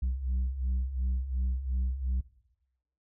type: beating tone pair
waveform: sine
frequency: 61.74 / 64.54 Hz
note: B1 / C2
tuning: 0 / -23 cents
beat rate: 2.8 Hz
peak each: -31 / -27 dBFS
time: 0.02-2.21 s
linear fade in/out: 10 ms
effects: noise-tail reverb RT60 0.9 s tail -20 dB re dry + tanh soft clip ceiling -25 dBFS